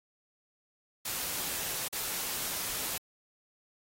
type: noise with dropouts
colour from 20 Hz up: white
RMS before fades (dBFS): -35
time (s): 1.05-2.98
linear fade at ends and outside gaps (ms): 5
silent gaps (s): 1.883-1.926
effects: AAC 48 kbps